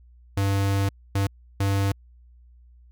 square tone bursts at uneven times, 98.6 Hz, G2, 11 cents sharp, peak -21 dBFS, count 3, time 0.37-0.89 / 1.15-1.27 / 1.6-1.92 s, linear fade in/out 5 ms, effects added 60 Hz sine -49 dBFS peak until 2.91 s

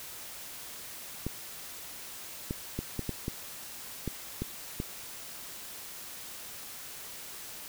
clicks, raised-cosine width 3 ms, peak -19 dBFS, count 9, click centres 1.266 / 2.509 / 2.79 / 2.993 / 3.093 / 3.281 / 4.077 / 4.42 / 4.801 s, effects white hiss -44 dBFS RMS until 7.68 s

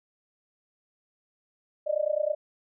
sine tone with amplitude modulation, 603 Hz, D5, 46 cents sharp, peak -20 dBFS, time 1.86-2.35 s, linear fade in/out 20 ms, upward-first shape sine, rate 29.5 Hz, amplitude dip 95%, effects none

